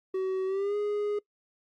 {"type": "tone with pitch glide", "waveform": "triangle", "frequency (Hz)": [377.9, 414.5], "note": ["F#4", "G#4"], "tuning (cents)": [37, -3], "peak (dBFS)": -25, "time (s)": [0.14, 1.19], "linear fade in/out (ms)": 5, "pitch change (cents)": 160, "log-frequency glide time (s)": [0.46, 0.76], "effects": ["noise-tail reverb RT60 0.1 s tail -23 dB re dry", "Opus 32 kbps"]}